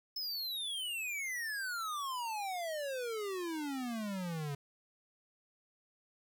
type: exponential sweep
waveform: square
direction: down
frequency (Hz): 5274 to 138.59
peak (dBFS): -37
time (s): 0.16-4.55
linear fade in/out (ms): 5
effects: 11-bit